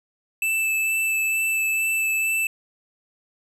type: tone with vibrato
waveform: square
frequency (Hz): 2637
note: E7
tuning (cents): 0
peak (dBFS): -21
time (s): 0.42-2.47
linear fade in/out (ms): 2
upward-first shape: sine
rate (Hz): 2.2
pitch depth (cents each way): 10
effects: none